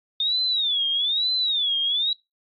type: tone with vibrato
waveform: sine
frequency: 3615 Hz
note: A7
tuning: 46 cents sharp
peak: -20 dBFS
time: 0.2-2.13 s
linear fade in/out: 2 ms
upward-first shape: sine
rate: 1.1 Hz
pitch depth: 200 cents each way
effects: noise-tail reverb RT60 0.2 s tail -21 dB re dry + AAC 48 kbps